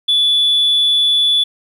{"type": "tone", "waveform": "sine", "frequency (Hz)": 3450, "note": "A7", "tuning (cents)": -35, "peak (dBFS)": -9, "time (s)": [0.08, 1.44], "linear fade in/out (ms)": 10, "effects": ["tanh soft clip ceiling -7 dBFS", "8-bit"]}